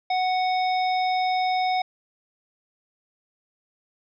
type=harmonic tone; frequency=740 Hz; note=F#5; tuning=in tune; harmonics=1 / 3 / 5 / 7; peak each=-21 / -31 / -35 / -37 dBFS; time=0.1-1.82 s; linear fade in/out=5 ms; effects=none